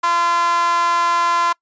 sawtooth tone with high-pass filter, 342.7 Hz, F4, 33 cents flat, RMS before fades -17 dBFS, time 0.03-1.53 s, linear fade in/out 10 ms, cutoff 1100 Hz, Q 6.8, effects noise-tail reverb RT60 0.1 s tail -25 dB re dry + resampled to 16000 Hz

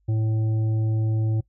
harmonic tone, 110 Hz, A2, in tune, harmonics 1 / 3 / 5 / 7, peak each -20 / -34 / -43 / -48 dBFS, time 0.08-1.41 s, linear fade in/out 10 ms, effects noise-tail reverb RT60 0.1 s tail -22 dB re dry + added 50 Hz sine -63 dBFS peak until 1.48 s

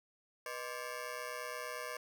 15% pulse ring-modulated tone, 554.4 Hz, C#5, in tune, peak -31 dBFS, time 0.46-1.97 s, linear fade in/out 2 ms, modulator 64.3 Hz, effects none

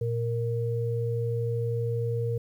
sine tone pair together, 116.55 / 466.2 Hz, A#2 / A#4, 0 / 0 cents, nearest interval 2 octaves, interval 2400 cents, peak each -27 / -30 dBFS, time 0.01-2.38 s, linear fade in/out 5 ms, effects 10-bit

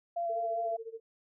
sine tone with vibrato, 681 Hz, F5, 44 cents flat, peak -30 dBFS, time 0.16-0.77 s, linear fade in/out 10 ms, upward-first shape square, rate 5 Hz, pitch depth 14 cents each way
sine tone with tremolo, 451.9 Hz, A4, 46 cents sharp, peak -37 dBFS, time 0.29-1 s, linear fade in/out 10 ms, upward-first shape sine, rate 14 Hz, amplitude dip 90%
effects none

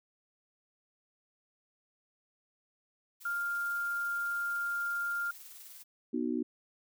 blue noise with tremolo, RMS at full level -49 dBFS, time 3.2-5.84 s, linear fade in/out 20 ms, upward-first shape sine, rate 20 Hz, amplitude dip 35%
sine tone, 1400 Hz, F6, 4 cents sharp, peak -31 dBFS, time 3.25-5.31 s, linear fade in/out 5 ms
sine chord, B major, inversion none, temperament just, 246.9 / 308.7 / 370.4 Hz, B3 / D#4 / F#4, 0 / -14 / +2 cents, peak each -33 / -34 / -37 dBFS, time 6.13-6.43 s, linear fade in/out 10 ms
effects none

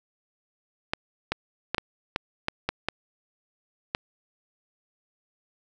clicks, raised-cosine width 0.3 ms, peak -9 dBFS, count 9, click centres 0.935 / 1.32 / 1.746 / 1.782 / 2.161 / 2.484 / 2.69 / 2.886 / 3.949 s, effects none

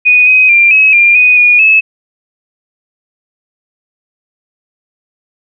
sine tone with pitch steps, 2479 / 2518 / 2381 / 2559 / 2394 / 2487 / 2447 / 2595 Hz, D#7 / D#7 / D7 / D#7 / D7 / D#7 / D#7 / E7, -7 / +20 / +23 / +48 / +33 / -1 / -29 / -28 cents, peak -3 dBFS, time 0.05-1.81 s, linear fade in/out 20 ms, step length 220 ms, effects none

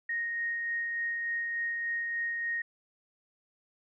sine tone with tremolo, 1864.7 Hz, A#6, in tune, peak -29 dBFS, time 0.09-2.62 s, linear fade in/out 5 ms, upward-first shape sine, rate 3.4 Hz, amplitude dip 25%, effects none

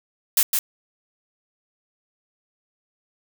blue noise with echo, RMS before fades -17 dBFS, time 0.37-0.43 s, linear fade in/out 2 ms, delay 160 ms, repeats 1, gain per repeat -4 dB, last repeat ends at 0.59 s, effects none

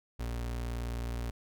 35% pulse tone, 59 Hz, A#1, 22 cents sharp, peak -32 dBFS, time 0.19-1.31 s, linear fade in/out 10 ms, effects none

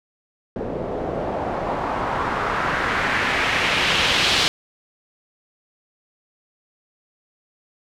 white noise with low-pass filter sweep, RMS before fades -22 dBFS, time 0.56-4.48 s, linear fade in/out 0 ms, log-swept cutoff 440 to 3900 Hz, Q 1.6, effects none

